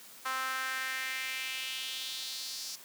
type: tone with high-pass filter sweep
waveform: sawtooth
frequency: 261.6 Hz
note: C4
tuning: in tune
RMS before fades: -37 dBFS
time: 0.25-2.76 s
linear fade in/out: 10 ms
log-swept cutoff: 1200 to 5300 Hz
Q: 2.9
effects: white hiss -52 dBFS RMS until 2.84 s + high-pass 150 Hz 12 dB/octave